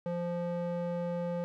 square tone with band-pass filter, 173.6 Hz, F3, 10 cents flat, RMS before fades -34 dBFS, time 0.06-1.44 s, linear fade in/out 0 ms, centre 430 Hz, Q 1.8, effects none

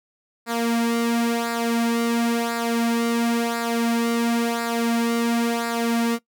sawtooth tone with flanger, 233.1 Hz, A#3, in tune, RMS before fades -22 dBFS, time 0.46-6.19 s, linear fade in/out 50 ms, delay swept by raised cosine 0.32 to 3.12 ms, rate 0.96 Hz, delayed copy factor -0.65, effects noise-tail reverb RT60 0.1 s tail -20 dB re dry

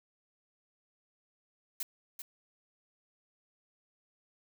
blue noise with echo, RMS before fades -36 dBFS, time 1.8-1.83 s, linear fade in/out 2 ms, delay 390 ms, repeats 1, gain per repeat -7 dB, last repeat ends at 2.22 s, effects none

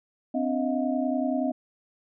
sine tone cluster, 258.5 / 289 / 633 / 710 Hz, C4 / D4 / D#5 / F5, -21 / -28 / +30 / +28 cents, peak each -26 / -31 / -30 / -34 dBFS, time 0.34-1.52 s, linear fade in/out 10 ms, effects none

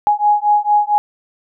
sine beating tone pair, 830.6 / 835 Hz, G#5 / G#5, 0 / +9 cents, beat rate 4.4 Hz, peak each -14 dBFS, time 0.07-0.98 s, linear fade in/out 0 ms, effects none

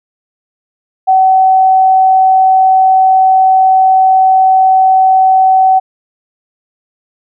sine tone, 758 Hz, F#5, 42 cents sharp, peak -4 dBFS, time 1.07-5.8 s, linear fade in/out 20 ms, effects none

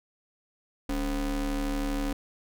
square ring-modulated tone, 122.7 Hz, B2, 11 cents flat, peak -25 dBFS, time 0.89-2.13 s, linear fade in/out 5 ms, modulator 159 Hz, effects none

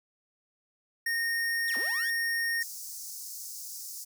square tone, 1847 Hz, A#6, 16 cents flat, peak -28 dBFS, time 1.06-2.63 s, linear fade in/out 5 ms
sawtooth linear two-way sweep, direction down then up, 3951 to 215.4 to 1811 Hz, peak -37 dBFS, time 1.68-2.1 s, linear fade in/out 0 ms, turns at 1.77 s
pink high-pass noise, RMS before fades -41 dBFS, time 2.6-4.05 s, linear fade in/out 20 ms, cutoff 5100 Hz, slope 48 dB/octave
effects none

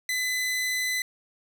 sawtooth tone, 2011 Hz, B6, 31 cents sharp, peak -22 dBFS, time 0.09-1.02 s, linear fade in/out 2 ms, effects none

